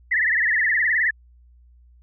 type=tone with vibrato; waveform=sine; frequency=1864.7 Hz; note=A#6; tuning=in tune; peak=-17 dBFS; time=0.11-1.11 s; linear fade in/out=10 ms; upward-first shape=triangle; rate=19 Hz; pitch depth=180 cents each way; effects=added 60 Hz sine -49 dBFS peak until 2.02 s